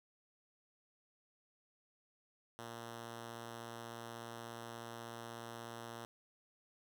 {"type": "tone", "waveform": "5% pulse", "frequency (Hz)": 116.54, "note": "A#2", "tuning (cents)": 0, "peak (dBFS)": -35, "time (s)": [2.59, 6.05], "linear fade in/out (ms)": 0, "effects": []}